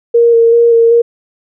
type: tone with vibrato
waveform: sine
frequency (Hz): 465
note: A#4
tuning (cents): -4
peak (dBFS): -4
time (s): 0.14-1.02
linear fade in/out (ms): 10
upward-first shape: square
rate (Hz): 2.6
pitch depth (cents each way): 15
effects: none